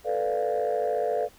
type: chord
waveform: sine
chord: B half-diminished seventh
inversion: third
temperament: equal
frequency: 440 / 493.9 / 587.3 / 698.5 Hz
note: A4 / B4 / D5 / F5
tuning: 0 / 0 / 0 / 0 cents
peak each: -28 dBFS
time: 0.04-1.29 s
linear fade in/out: 50 ms
effects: tanh soft clip ceiling -18 dBFS + pink hiss -55 dBFS RMS until 1.38 s